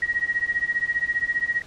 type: tone with tremolo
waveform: sine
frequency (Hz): 1900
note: A#6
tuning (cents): +33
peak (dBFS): -17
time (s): 0.02-1.62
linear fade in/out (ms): 2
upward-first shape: triangle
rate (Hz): 15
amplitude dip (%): 100
effects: pink hiss -46 dBFS RMS until 1.66 s + low-pass 6000 Hz 12 dB/octave